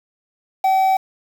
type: tone with quantisation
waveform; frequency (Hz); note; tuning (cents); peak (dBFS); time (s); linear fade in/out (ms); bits
triangle; 765; G5; -42; -11; 0.64-0.97; 5; 6
effects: none